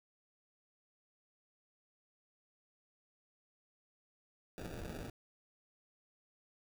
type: noise with sample-and-hold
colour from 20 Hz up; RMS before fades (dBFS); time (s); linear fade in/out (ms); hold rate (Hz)
pink; -45; 4.58-5.1; 0; 1050
effects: none